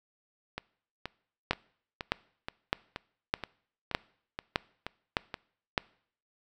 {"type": "two click trains", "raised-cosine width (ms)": 0.3, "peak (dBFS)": [-9, -19], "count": [8, 11], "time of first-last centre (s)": [[1.51, 5.778], [0.58, 5.342]], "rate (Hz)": [1.64, 2.1], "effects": ["noise-tail reverb RT60 0.6 s tail -23 dB re dry"]}